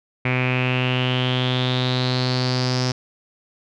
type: tone with low-pass filter sweep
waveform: sawtooth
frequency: 126.9 Hz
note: B2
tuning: 47 cents sharp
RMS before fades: -21 dBFS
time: 0.25-2.92 s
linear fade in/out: 5 ms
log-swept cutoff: 2300 to 5300 Hz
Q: 7.1
effects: none